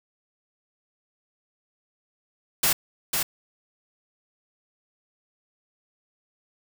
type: noise with echo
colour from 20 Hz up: white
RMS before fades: -21 dBFS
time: 2.63-2.73 s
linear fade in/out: 5 ms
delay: 500 ms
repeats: 1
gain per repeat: -4 dB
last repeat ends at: 3.23 s
effects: none